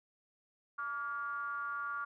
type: ring-modulated tone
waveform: triangle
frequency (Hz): 129.4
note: C3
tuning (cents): -19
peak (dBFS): -31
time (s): 0.78-2.05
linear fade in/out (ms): 10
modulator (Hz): 1280
effects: none